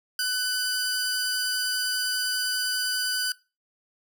sawtooth tone pair together, 1500 / 4805 Hz, F#6 / D8, +23 / +39 cents, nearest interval octave + minor sixth, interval 2016 cents, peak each -24 dBFS, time 0.19-3.32 s, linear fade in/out 2 ms, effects noise-tail reverb RT60 0.3 s tail -23 dB re dry

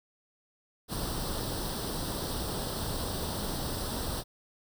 pink noise with comb filter, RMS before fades -34 dBFS, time 0.88-4.24 s, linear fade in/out 50 ms, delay 0.22 ms, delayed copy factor +0.75, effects none

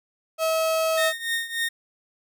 35% pulse tone, 644 Hz, E5, 41 cents flat, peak -19 dBFS, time 0.38-1.13 s, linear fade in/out 50 ms
30% pulse tone with tremolo, 1843 Hz, A#6, 20 cents flat, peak -19 dBFS, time 0.97-1.69 s, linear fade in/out 10 ms, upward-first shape triangle, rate 3.4 Hz, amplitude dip 85%
effects none

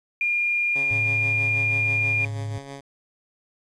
sine tone, 2412 Hz, D7, 46 cents sharp, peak -20 dBFS, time 0.21-2.25 s, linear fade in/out 2 ms
10% pulse tone with tremolo, 138.59 Hz, C#3, in tune, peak -26 dBFS, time 0.75-2.81 s, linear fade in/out 10 ms, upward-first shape sine, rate 6.2 Hz, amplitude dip 50%
sine tone with pitch glide, 107.8 to 106.75 Hz, A2 to G#2, -35 to +48 cents, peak -27 dBFS, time 0.91-2.58 s, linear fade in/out 0 ms, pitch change -17 cents, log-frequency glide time 1.13-1.96 s
effects resampled to 22050 Hz + 9-bit

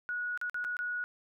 sine tone with dropouts, 1459 Hz, F#6, 25 cents flat, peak -32 dBFS, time 0.09-1.04 s, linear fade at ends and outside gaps 0 ms, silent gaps 0.375-0.414 / 0.497-0.544 / 0.642-0.648 / 0.768-0.79 s, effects none

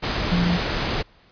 sine tone in noise, 174.61 Hz, F3, in tune, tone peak -18 dBFS, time 0.31-0.58 s, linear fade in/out 20 ms, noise pink, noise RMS -24 dBFS, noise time 0.02-1.03 s, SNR +3 dB, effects pink hiss -55 dBFS RMS until 1.31 s + resampled to 11025 Hz

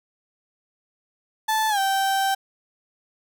35% pulse tone with pitch glide, 874 to 778.6 Hz, A5 to G5, -12 to -12 cents, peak -18 dBFS, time 1.48-2.35 s, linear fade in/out 10 ms, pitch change -200 cents, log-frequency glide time 1.69-1.79 s, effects none

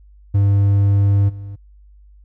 triangle tone with level steps, 100 Hz, G2, 35 cents sharp, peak -9 / -26 dBFS, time 0.34-1.56 s, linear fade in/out 10 ms, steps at 1.28 s, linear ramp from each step 20 ms, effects added 50 Hz sine -43 dBFS peak until 2.24 s

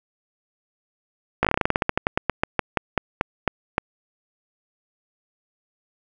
slowing click train, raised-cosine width 0.5 ms, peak -3 dBFS, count 24, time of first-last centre 1.43-3.781 s, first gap 17 ms, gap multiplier 1.14, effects none

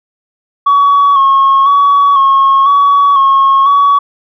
sine tone with vibrato, 1108.7 Hz, C#6, in tune, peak -3 dBFS, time 0.66-3.99 s, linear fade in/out 10 ms, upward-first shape square, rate 1 Hz, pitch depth 32 cents each way, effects tanh soft clip ceiling -2 dBFS

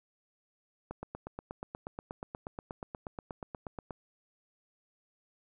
click train, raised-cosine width 1 ms, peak -25 dBFS, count 26, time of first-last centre 0.91-3.908 s, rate 8.34 Hz, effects none

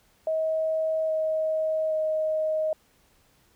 sine tone with pitch steps, 636 / 630.9 / 625.8 Hz, D#5 / D#5 / D#5, +38 / +24 / +10 cents, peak -23 dBFS, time 0.27-2.73 s, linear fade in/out 2 ms, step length 820 ms, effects pink hiss -63 dBFS RMS until 3.55 s

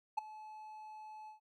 triangle tone with ADSR envelope, 861 Hz, A5, 38 cents flat, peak -27 dBFS, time 0.17-1.4 s, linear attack 12 ms, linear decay 11 ms, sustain -19 dB, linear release 120 ms, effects none

